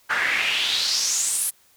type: noise with band-pass filter sweep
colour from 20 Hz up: pink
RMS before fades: -23 dBFS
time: 0.09-1.51 s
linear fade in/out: 20 ms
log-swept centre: 1500 to 11000 Hz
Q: 4.2
effects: white hiss -58 dBFS RMS until 1.76 s